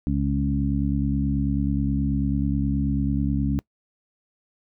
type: harmonic tone with a mistuned harmonic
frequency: 69.3 Hz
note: C#2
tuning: in tune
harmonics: 1 / 2 / 3 / 4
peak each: -26 / -26 / -26 / -26 dBFS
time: 0.07-3.59 s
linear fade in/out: 0 ms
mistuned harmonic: 1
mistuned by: -32 cents
effects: noise-tail reverb RT60 0.1 s tail -24 dB re dry